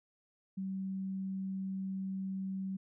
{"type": "tone", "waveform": "sine", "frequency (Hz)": 191.4, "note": "G3", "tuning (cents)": -41, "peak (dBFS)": -35, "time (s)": [0.57, 2.77], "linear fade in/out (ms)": 10, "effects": []}